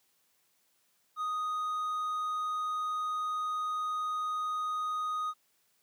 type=tone; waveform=triangle; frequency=1244.5 Hz; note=D#6; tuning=in tune; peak=-29 dBFS; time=1.16-5.34 s; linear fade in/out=50 ms; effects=white hiss -72 dBFS RMS until 5.82 s + high-pass 100 Hz 12 dB/octave